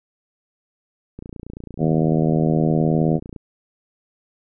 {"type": "click train", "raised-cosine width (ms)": 3, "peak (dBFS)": -21, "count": 64, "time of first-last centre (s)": [1.19, 3.362], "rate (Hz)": 29}
{"type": "harmonic tone", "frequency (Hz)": 79.3, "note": "D#2", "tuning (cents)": 33, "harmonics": [2, 3, 4, 5, 6, 7, 8, 9], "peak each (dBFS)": [-18, -22, -24, -26, -28, -29, -30, -31], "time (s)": [1.78, 3.2], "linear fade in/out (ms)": 50}
{"effects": []}